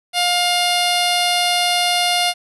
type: tone with notch filter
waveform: 10% pulse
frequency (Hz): 708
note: F5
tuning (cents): +23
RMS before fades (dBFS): -17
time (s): 0.13-2.34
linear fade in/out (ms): 50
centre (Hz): 1600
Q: 1.4
effects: resampled to 24000 Hz + 8-bit